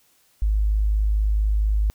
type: tone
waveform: sine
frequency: 52.2 Hz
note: G#1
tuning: 10 cents sharp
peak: -17 dBFS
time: 0.42-1.9 s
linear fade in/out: 0 ms
effects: white hiss -61 dBFS RMS until 1.94 s